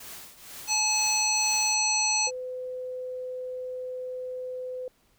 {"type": "noise with tremolo", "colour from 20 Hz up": "white", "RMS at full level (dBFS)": -41, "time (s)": [0, 1.75], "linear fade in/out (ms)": 5, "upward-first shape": "triangle", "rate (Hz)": 2.1, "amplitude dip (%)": 80}
{"type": "harmonic tone", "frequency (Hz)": 858, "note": "A5", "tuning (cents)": -44, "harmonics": [1, 3, 5, 7, 9], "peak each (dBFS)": [-31, -30, -29, -26, -31], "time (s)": [0.67, 2.31], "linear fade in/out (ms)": 50}
{"type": "tone", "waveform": "sine", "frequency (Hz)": 507, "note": "B4", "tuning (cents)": 45, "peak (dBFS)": -32, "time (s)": [2.27, 4.88], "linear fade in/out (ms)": 2}
{"effects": ["pink hiss -66 dBFS RMS until 5.18 s"]}